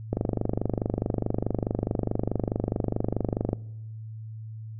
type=click train; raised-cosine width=2 ms; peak=-12 dBFS; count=85; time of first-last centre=0.13-3.531 s; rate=24.7 Hz; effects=noise-tail reverb RT60 1.0 s tail -23 dB re dry + added 110 Hz sine -36 dBFS peak until 4.79 s